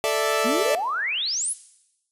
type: chord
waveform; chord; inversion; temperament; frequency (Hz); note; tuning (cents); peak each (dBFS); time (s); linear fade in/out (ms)
sawtooth; A suspended fourth; none; equal; 440 / 587.3 / 659.3; A4 / D5 / E5; 0 / 0 / 0; -21; 0.04-0.75; 0
type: exponential sweep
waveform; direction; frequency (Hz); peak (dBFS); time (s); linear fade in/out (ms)
sine; up; 213.4 to 11260; -23; 0.44-1.54; 20
effects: noise-tail reverb RT60 0.9 s tail -17 dB re dry + resampled to 32000 Hz